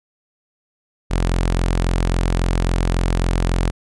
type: tone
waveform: sawtooth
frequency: 43.65 Hz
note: F1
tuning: in tune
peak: -12 dBFS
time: 1.1-3.71 s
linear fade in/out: 20 ms
effects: resampled to 24000 Hz